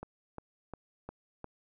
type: click train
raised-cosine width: 1 ms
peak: -27 dBFS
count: 5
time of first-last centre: 0.03-1.443 s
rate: 2.83 Hz
effects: none